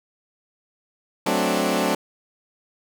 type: chord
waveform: 15% pulse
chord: D dominant seventh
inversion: first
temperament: equal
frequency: 185 / 220 / 261.6 / 293.7 Hz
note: F#3 / A3 / C4 / D4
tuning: 0 / 0 / 0 / 0 cents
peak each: -19 dBFS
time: 1.26-1.95 s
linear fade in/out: 5 ms
effects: none